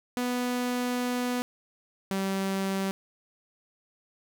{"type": "tone pair in turn", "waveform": "sawtooth", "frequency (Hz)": [246.9, 193.49], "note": ["B3", "G3"], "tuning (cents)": [0, -22], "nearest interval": "major third", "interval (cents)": 422, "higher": "first", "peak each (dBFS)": -23, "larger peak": "neither", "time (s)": [[0.17, 1.42], [2.11, 2.91]], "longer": "first", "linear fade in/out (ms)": 0, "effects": []}